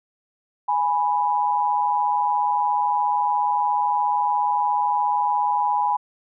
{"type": "tone pair together", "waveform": "sine", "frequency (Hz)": [830, 987], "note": ["G#5", "B5"], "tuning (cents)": [-1, -1], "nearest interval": "minor third", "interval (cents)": 300, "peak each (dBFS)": -21, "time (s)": [0.68, 5.97], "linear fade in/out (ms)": 10, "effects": []}